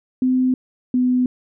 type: tone pair in turn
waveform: sine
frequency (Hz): 256 / 251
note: C4 / B3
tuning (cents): -38 / +28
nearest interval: unison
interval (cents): 34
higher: first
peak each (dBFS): -14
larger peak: neither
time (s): 0.22-0.54 / 0.94-1.26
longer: neither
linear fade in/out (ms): 2
effects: none